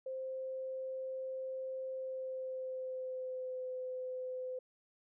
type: tone with pitch glide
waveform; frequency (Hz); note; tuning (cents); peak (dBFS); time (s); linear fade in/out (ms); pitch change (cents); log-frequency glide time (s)
sine; 523.3 to 510.2; C5 to C5; 0 to -44; -38; 0.06-4.59; 5; -44; 1.92-3.68
effects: none